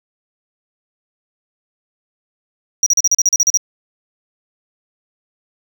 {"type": "tone bursts", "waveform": "triangle", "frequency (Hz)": 5760, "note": "F#8", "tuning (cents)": -47, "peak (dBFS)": -8, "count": 11, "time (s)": [2.83, 3.573], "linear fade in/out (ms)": 2, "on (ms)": 33, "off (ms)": 38, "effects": []}